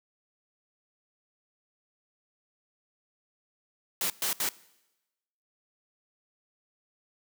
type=noise bursts at uneven times; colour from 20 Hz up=white; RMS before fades=-29 dBFS; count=3; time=4.01-4.1 / 4.22-4.33 / 4.4-4.49 s; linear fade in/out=2 ms; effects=noise-tail reverb RT60 1.0 s tail -21 dB re dry + high-pass 150 Hz 12 dB/octave